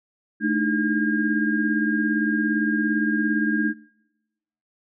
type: tone cluster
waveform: sine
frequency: 217.5 / 300.5 / 318 / 1619 Hz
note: A3 / D4 / D#4 / G#6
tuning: -20 / +40 / +38 / -45 cents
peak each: -23 / -24 / -29 / -25 dBFS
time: 0.4-3.74 s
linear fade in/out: 50 ms
effects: noise-tail reverb RT60 1.0 s tail -25 dB re dry